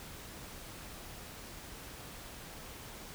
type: silence
effects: pink hiss -48 dBFS RMS until 3.14 s

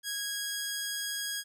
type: tone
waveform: 10% pulse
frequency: 1649 Hz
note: G#6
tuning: 13 cents flat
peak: -24 dBFS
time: 0.03-1.44 s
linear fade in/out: 50 ms
effects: none

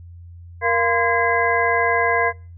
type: tone cluster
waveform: sine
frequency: 467.8 / 690 / 1028 / 1638 / 2043 Hz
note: A#4 / F5 / C6 / G#6 / C7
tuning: +6 / -21 / -31 / -24 / -42 cents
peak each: -22 dBFS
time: 0.61-2.33 s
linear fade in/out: 50 ms
effects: noise-tail reverb RT60 0.4 s tail -25 dB re dry + added 86 Hz sine -37 dBFS peak until 2.57 s

